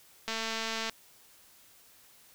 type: click train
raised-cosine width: 0.2 ms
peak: -17 dBFS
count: 139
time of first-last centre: 0.28-0.896 s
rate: 224 Hz
effects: white hiss -59 dBFS RMS until 2.34 s